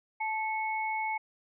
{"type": "tone pair together", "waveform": "sine", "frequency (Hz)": [873, 2200], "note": ["A5", "C#7"], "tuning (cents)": [-14, -14], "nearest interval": "octave + major third", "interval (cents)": 1600, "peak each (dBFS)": [-31, -34], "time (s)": [0.2, 1.18], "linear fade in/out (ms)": 10, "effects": []}